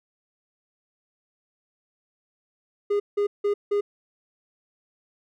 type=tone bursts; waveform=triangle; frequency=408.9 Hz; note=G#4; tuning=27 cents flat; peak=-18 dBFS; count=4; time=2.9-3.81 s; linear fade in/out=10 ms; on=100 ms; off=170 ms; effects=none